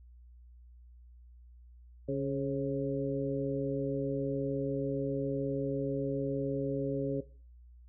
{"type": "harmonic tone with a mistuned harmonic", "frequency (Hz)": 139, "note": "C#3", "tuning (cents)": 5, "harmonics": [1, 2, 3, 4], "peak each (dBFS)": [-36, -35, -35, -35], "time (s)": [2.08, 7.21], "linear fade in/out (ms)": 10, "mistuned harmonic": 4, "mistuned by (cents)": -39, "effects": ["noise-tail reverb RT60 0.4 s tail -17 dB re dry", "added 60 Hz sine -52 dBFS peak until 7.88 s"]}